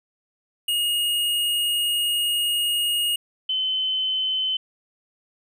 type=tone pair in turn; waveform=square / sine; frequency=2865 / 3053 Hz; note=F7 / G7; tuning=+44 / -46 cents; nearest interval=minor second; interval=110 cents; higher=second; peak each=-21 dBFS; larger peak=neither; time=0.68-3.16 / 3.49-4.57 s; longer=first; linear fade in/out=5 ms; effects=none